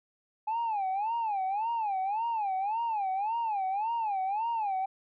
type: tone with vibrato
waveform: sine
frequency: 840 Hz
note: G#5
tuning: 19 cents sharp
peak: -26 dBFS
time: 0.47-4.86 s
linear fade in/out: 10 ms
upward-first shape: sine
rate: 1.8 Hz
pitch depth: 190 cents each way
effects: tanh soft clip ceiling -26 dBFS